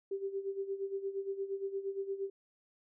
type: tone with tremolo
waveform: sine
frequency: 392 Hz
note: G4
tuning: in tune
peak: -32 dBFS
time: 0.11-2.3 s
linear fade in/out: 5 ms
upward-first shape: sine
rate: 8.6 Hz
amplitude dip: 75%
effects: none